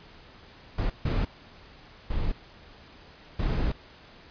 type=noise bursts at uneven times; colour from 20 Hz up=brown; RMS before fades=-26 dBFS; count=4; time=0.78-0.9 / 1.05-1.25 / 2.1-2.32 / 3.39-3.72 s; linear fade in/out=5 ms; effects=pink hiss -51 dBFS RMS until 4.3 s + resampled to 11025 Hz